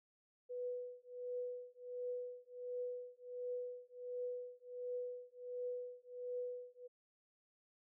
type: tone with tremolo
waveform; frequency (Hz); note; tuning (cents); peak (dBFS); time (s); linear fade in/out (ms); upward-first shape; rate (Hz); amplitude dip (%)
sine; 493.9; B4; 0; -38; 0.49-6.88; 20; triangle; 1.4; 100
effects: none